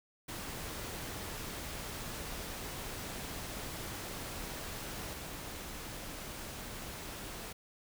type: noise with level steps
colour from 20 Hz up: pink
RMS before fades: -42 / -44 dBFS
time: 0.28-7.53 s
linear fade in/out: 10 ms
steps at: 5.13 s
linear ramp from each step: 2 ms
effects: none